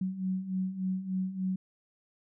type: beating tone pair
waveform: sine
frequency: 185 / 188.4 Hz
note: F#3 / F#3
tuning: 0 / +32 cents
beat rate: 3.4 Hz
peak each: -36 / -31 dBFS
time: 0.01-1.56 s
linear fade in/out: 5 ms
effects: none